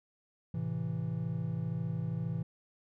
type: chord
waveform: triangle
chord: A minor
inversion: none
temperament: just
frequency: 110 / 132 / 165 Hz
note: A2 / C3 / E3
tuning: 0 / +16 / +2 cents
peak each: -36 / -36 / -33 dBFS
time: 0.54-2.43 s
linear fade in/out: 5 ms
effects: none